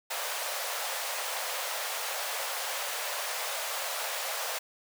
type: high-pass noise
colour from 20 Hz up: pink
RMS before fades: -34 dBFS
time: 0.1-4.59 s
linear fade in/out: 10 ms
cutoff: 520 Hz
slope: 48 dB/octave
effects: none